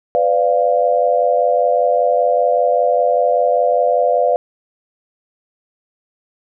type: chord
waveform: sine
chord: B diminished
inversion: none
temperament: equal with one note detuned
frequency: 502.2 / 587.3 / 698.5 Hz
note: B4 / D5 / F5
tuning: +29 / 0 / 0 cents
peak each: -16 dBFS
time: 0.15-4.36 s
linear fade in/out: 0 ms
effects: none